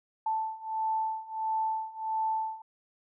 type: beating tone pair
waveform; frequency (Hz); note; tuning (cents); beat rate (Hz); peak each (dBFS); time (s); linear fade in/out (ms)
sine; 880 / 881.5; A5 / A5; 0 / +3; 1.5; -33 / -31; 0.26-2.62; 5
effects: none